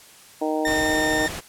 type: harmonic tone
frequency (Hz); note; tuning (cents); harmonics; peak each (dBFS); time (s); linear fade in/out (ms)
155.2; D#3; -4; 2 / 3 / 4 / 5 / 6; -25 / -28 / -27 / -29 / -33; 0.41-1.27; 10
type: tone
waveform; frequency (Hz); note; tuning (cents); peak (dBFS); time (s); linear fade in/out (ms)
40% pulse; 1819; A#6; -43; -22; 0.65-1.28; 2
type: noise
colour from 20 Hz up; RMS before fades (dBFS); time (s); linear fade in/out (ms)
pink; -32; 0.66-1.41; 20
effects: white hiss -48 dBFS RMS until 1.48 s + low-pass 12000 Hz 12 dB/octave